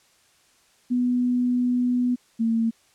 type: tone pair in turn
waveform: sine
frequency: 246.9 / 227.2 Hz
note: B3 / A#3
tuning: 0 / -44 cents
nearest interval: minor second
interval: 144 cents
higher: first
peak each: -19 / -19 dBFS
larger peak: neither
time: 0.9-2.16 / 2.39-2.71 s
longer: first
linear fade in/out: 20 ms
effects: white hiss -60 dBFS RMS until 2.94 s + low-pass 9000 Hz 12 dB/octave